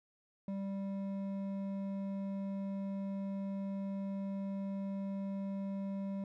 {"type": "tone with hard clipping", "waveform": "sine", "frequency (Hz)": 196, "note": "G3", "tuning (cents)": 0, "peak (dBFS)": -38, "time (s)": [0.48, 6.24], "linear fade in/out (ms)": 2, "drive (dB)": 8, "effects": []}